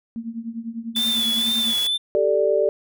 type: tone with tremolo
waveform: sine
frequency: 229.3 Hz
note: A#3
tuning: 28 cents flat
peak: -24 dBFS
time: 0.16-1.74 s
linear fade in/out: 0 ms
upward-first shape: triangle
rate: 10 Hz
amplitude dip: 90%
type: tone with vibrato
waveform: triangle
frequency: 3495 Hz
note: A7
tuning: 12 cents flat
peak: -18 dBFS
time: 0.95-1.98 s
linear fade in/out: 20 ms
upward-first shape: sine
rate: 2.1 Hz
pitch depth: 49 cents each way
type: noise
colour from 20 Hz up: white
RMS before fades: -32 dBFS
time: 0.96-1.87 s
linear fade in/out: 2 ms
type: chord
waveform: sine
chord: G suspended second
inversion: none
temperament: just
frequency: 392 / 441 / 588 Hz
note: G4 / A4 / D5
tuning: 0 / +4 / +2 cents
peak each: -22 / -21 / -19 dBFS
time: 2.15-2.69 s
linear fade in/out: 0 ms
effects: none